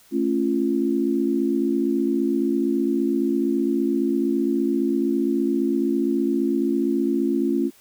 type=chord; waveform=sine; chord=A augmented; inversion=none; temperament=just; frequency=220 / 275 / 343.8 Hz; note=A3 / C#4 / E#4; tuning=0 / -14 / -27 cents; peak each=-25 / -22 / -23 dBFS; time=0.11-7.71 s; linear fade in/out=50 ms; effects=white hiss -54 dBFS RMS until 7.8 s